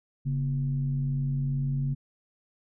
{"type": "tone with frequency modulation", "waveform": "sine", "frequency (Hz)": 138.59, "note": "C#3", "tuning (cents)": 0, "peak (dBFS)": -25, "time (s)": [0.25, 1.95], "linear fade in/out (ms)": 20, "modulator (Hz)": 99.7, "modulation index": 0.48, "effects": []}